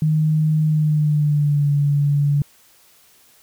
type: tone with pitch glide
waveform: sine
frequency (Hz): 155.1 to 143.88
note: D#3 to D3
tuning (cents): -5 to -35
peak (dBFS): -14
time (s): 0.02-2.42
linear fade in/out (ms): 2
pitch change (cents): -130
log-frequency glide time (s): 0.65-1.7
effects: white hiss -53 dBFS RMS until 3.42 s